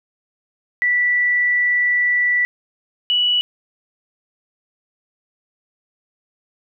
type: tone pair in turn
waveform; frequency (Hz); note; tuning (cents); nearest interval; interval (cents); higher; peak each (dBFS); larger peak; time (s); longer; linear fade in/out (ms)
sine; 1963 / 2946; B6 / F#7; -11 / -8; perfect fifth; 703; second; -14 / -14; neither; 0.82-2.45 / 3.1-3.41; first; 0
effects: none